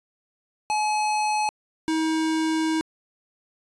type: tone pair in turn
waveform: square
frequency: 850 / 318.4 Hz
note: G#5 / D#4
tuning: +40 / +40 cents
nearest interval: octave + perfect fourth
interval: 1700 cents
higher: first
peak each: -22 dBFS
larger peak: neither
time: 0.7-1.49 / 1.88-2.81 s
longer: second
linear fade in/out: 0 ms
effects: resampled to 22050 Hz